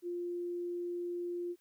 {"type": "tone", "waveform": "sine", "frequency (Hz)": 350, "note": "F4", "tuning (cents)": 4, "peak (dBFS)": -35, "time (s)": [0.02, 1.56], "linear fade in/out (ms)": 50, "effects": ["white hiss -74 dBFS RMS until 1.6 s"]}